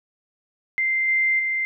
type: tone with level steps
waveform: sine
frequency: 2087 Hz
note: C7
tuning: 5 cents flat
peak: -19 / -17 / -21 dBFS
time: 0.78-1.65 s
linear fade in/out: 0 ms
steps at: 1.08 / 1.39 s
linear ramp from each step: 5 ms
effects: none